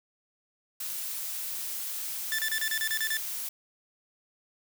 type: noise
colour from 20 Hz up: blue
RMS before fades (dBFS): -35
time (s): 0.8-3.49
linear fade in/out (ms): 5
type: tone bursts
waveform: sawtooth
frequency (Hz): 1760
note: A6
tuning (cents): 0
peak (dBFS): -24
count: 9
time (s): 2.32-3.17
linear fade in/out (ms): 0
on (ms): 66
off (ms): 32
effects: none